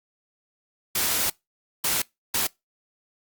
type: noise bursts at uneven times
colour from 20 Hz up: white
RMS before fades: -24 dBFS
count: 3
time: 0.95-1.3 / 1.84-2.02 / 2.34-2.47 s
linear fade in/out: 5 ms
effects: noise-tail reverb RT60 0.2 s tail -24 dB re dry + Opus 48 kbps